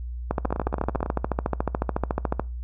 two click trains, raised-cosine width 1 ms, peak -15 / -9 dBFS, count 12 / 30, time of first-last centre 0.45-1.061 / 0.31-2.396 s, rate 18 / 13.9 Hz, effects noise-tail reverb RT60 0.3 s tail -23 dB re dry + added 60 Hz sine -30 dBFS peak until 2.63 s

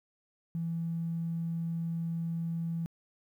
triangle tone, 166.5 Hz, E3, 18 cents sharp, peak -27 dBFS, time 0.55-2.86 s, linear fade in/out 0 ms, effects tanh soft clip ceiling -29 dBFS + 11-bit

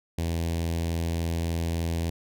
sawtooth tone with notch filter, 83.4 Hz, E2, 21 cents sharp, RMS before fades -28 dBFS, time 0.18-2.1 s, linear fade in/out 5 ms, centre 1300 Hz, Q 1, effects none

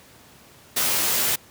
white noise with comb filter, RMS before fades -22 dBFS, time 0.76-1.36 s, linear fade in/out 10 ms, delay 14 ms, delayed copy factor -0.9, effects pink hiss -50 dBFS RMS until 1.5 s + high-pass 80 Hz 12 dB/octave

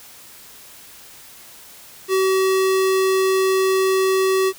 square tone, 380.4 Hz, F#4, 48 cents sharp, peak -16 dBFS, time 2.08-4.53 s, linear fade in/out 50 ms, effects white hiss -43 dBFS RMS until 4.58 s

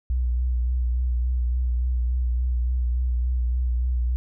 sine tone with vibrato, 61.4 Hz, B1, 9 cents flat, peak -20 dBFS, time 0.1-4.16 s, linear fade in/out 0 ms, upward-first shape sine, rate 3.5 Hz, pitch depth 36 cents each way, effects none

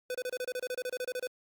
square tone bursts, 502 Hz, B4, 28 cents sharp, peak -33 dBFS, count 16, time 0.1-1.271 s, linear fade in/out 2 ms, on 46 ms, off 29 ms, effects Opus 48 kbps

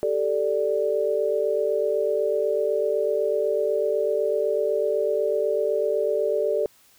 sine chord, G suspended second, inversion none, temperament equal, 392 / 440 / 587.3 Hz, G4 / A4 / D5, 0 / 0 / 0 cents, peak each -27 / -24 / -24 dBFS, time 0.03-6.66 s, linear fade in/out 0 ms, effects white hiss -57 dBFS RMS until 6.98 s

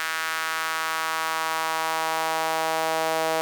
sawtooth tone with high-pass filter sweep, 160.6 Hz, E3, 45 cents flat, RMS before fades -26 dBFS, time 0-3.41 s, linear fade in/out 0 ms, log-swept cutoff 1500 to 620 Hz, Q 2.1, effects none

